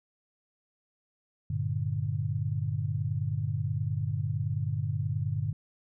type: chord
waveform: sine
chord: G minor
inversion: none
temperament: equal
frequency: 98 / 116.54 / 146.83 Hz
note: G2 / Bb2 / D3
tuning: 0 / 0 / 0 cents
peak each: -32 dBFS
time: 1.5-5.53 s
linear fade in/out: 5 ms
effects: none